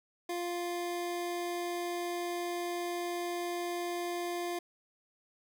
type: tone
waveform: 25% pulse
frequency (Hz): 349.2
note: F4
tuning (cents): 0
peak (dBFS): -30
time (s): 0.29-4.59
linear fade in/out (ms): 5
effects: 11-bit